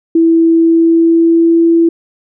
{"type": "tone with pitch glide", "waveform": "sine", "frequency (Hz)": [329.6, 333.6], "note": ["E4", "E4"], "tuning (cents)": [0, 21], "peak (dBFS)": -5, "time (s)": [0.15, 1.89], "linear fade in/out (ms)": 5, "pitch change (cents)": 21, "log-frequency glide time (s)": [0.54, 1.63], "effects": []}